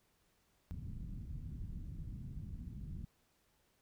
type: low-pass noise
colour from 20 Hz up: pink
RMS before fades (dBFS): -45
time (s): 0.71-3.05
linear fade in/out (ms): 0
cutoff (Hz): 200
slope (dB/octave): 24
effects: pink hiss -75 dBFS RMS until 3.81 s